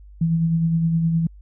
sine tone with tremolo, 164.81 Hz, E3, in tune, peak -15 dBFS, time 0.21-1.27 s, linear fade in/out 5 ms, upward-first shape sine, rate 9.7 Hz, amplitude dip 35%, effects added 50 Hz sine -41 dBFS peak until 1.41 s

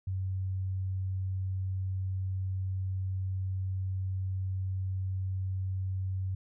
sine tone, 94.5 Hz, F#2, 37 cents sharp, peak -30 dBFS, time 0.07-6.35 s, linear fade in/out 5 ms, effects none

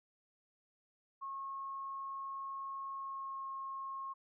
sine tone with pitch glide, 1088 to 1079.9 Hz, C#6 to C#6, -33 to -46 cents, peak -40 dBFS, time 1.21-4.14 s, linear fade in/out 20 ms, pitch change -13 cents, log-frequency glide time 2.93-3.48 s, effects none

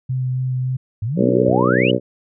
sine tone with vibrato, 128.4 Hz, C3, 32 cents flat, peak -18 dBFS, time 0.09-0.77 s, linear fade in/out 10 ms, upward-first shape sine, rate 3.6 Hz, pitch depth 12 cents each way
sine exponential sweep, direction up, 97.5 to 3048 Hz, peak -19 dBFS, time 1.02-1.91 s, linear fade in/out 5 ms
harmonic tone, 62.2 Hz, B1, 13 cents sharp, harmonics 2 / 3 / 4 / 5 / 6 / 7 / 8 / 9, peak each -22 / -22 / -22 / -22 / -22 / -22 / -22 / -22 dBFS, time 1.16-2 s, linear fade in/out 50 ms
sine tone with exponential decay, 92.5 Hz, F#2, in tune, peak -24 dBFS, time 1.48-1.62 s, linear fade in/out 5 ms, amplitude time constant 29 ms
effects none

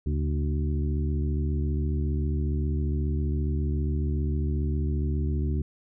harmonic tone with a mistuned harmonic, 74.8 Hz, D2, 32 cents sharp, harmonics 1 / 2 / 3 / 4 / 5, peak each -25 / -31 / -35 / -37 / -39 dBFS, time 0.06-5.62 s, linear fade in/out 5 ms, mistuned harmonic 2, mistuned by -91 cents, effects none

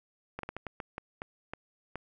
slowing click train, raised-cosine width 0.5 ms, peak -22 dBFS, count 10, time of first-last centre 0.39-1.956 s, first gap 43 ms, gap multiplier 1.33, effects none

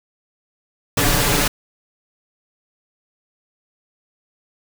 pink noise with comb filter, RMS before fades -17 dBFS, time 0.97-1.48 s, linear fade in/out 5 ms, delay 6.9 ms, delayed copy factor +1, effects none

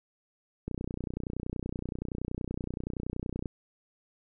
click train, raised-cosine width 3 ms, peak -21 dBFS, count 86, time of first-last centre 0.68-3.458 s, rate 30.6 Hz, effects none

